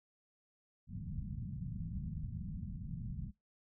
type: low-pass noise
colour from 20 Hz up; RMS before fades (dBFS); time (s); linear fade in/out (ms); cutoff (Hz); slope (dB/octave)
white; -42; 0.87-3.32; 50; 200; 48
effects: noise-tail reverb RT60 0.2 s tail -23 dB re dry